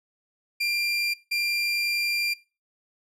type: tone bursts at uneven times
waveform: 30% pulse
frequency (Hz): 2383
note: D7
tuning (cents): +25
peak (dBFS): -21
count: 2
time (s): 0.6-1.14 / 1.31-2.34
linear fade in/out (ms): 10
effects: noise-tail reverb RT60 0.3 s tail -20 dB re dry + low-pass 11000 Hz 12 dB/octave